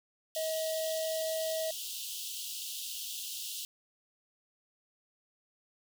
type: high-pass noise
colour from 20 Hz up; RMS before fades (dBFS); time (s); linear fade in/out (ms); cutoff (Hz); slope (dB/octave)
pink; -40; 0.35-3.65; 0; 2800; 96
type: tone with pitch glide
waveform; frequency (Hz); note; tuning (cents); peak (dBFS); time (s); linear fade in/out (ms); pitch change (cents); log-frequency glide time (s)
triangle; 637 to 640.7; D#5 to E5; +41 to -49; -30; 0.36-1.71; 5; +10; 0.5-1.32
effects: none